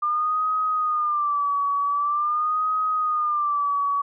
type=tone with vibrato; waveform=sine; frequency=1195 Hz; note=D6; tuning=30 cents sharp; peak=-20 dBFS; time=0.02-4.02 s; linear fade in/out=10 ms; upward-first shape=sine; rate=0.45 Hz; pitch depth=92 cents each way; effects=none